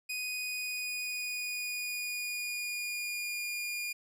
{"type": "tone with pitch glide", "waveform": "sawtooth", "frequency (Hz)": [2489, 2425], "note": ["D#7", "D#7"], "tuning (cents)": [0, -45], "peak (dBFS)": -31, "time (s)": [0.09, 3.93], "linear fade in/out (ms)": 10, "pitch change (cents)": -45, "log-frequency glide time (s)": [0.23, 3.41], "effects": []}